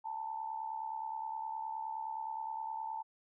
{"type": "tone with amplitude modulation", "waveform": "sine", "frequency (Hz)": 885, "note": "A5", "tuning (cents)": 10, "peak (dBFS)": -34, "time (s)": [0.04, 3.03], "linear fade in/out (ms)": 20, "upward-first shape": "sine", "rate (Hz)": 69.6, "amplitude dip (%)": 70, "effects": []}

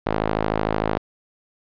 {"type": "tone with band-pass filter", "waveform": "sawtooth", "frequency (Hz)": 53.3, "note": "G#1", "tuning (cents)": 46, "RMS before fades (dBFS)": -23, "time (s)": [0.06, 0.98], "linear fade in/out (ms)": 5, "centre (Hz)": 690, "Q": 0.8, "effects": ["resampled to 11025 Hz", "7-bit"]}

